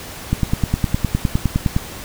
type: click train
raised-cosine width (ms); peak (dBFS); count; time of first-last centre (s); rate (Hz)
5; -3; 15; 0.33-1.764; 9.76
effects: pink hiss -33 dBFS RMS until 2.04 s